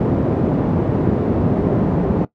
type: band-pass noise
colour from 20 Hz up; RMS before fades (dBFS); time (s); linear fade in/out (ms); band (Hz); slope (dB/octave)
pink; -17; 0-2.25; 5; 130 to 420; 12
effects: noise-tail reverb RT60 0.1 s tail -17 dB re dry